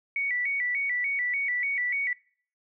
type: tone with vibrato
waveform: sine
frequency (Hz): 2095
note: C7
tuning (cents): +2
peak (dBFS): -25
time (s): 0.16-2.13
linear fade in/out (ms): 2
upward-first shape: square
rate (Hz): 3.4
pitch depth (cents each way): 110
effects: noise-tail reverb RT60 0.5 s tail -22 dB re dry